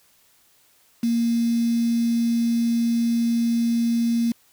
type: tone with quantisation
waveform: sine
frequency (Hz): 233.1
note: A#3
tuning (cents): 0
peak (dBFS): -18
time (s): 1.03-4.32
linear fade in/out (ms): 5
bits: 6
effects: white hiss -59 dBFS RMS until 4.52 s